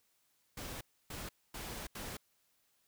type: noise bursts at uneven times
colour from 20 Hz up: pink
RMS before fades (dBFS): -44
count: 4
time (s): 0.57-0.81 / 1.1-1.29 / 1.54-1.87 / 1.95-2.17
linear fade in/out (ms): 5
effects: white hiss -75 dBFS RMS until 2.87 s